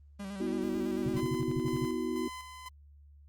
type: tone with vibrato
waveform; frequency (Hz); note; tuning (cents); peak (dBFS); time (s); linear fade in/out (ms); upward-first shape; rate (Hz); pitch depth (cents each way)
45% pulse; 197.1; G3; +10; -38; 0.19-1.21; 10; square; 9; 40
type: chord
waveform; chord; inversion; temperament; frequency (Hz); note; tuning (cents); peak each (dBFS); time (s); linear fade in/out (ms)
sine; B suspended fourth; none; equal with one note detuned; 246.9 / 322.7 / 370; B3 / E4 / F#4; 0 / -37 / 0; -35; 0.4-2.28; 5
type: tone bursts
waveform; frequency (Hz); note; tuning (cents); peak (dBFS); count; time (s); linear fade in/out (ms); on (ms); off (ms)
sine; 135.2; C#3; -43; -30; 10; 1.06-1.85; 0; 34; 50
type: tone with tremolo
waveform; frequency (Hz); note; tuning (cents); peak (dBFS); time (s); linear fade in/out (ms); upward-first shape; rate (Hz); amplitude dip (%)
sawtooth; 1019; C6; -46; -37; 1.16-2.69; 10; square; 2; 45
effects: added 72 Hz sine -53 dBFS peak until 3.28 s + Opus 24 kbps